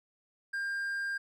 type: tone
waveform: triangle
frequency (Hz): 1600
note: G6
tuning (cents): +35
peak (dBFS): -30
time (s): 0.53-1.18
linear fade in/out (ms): 10
effects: none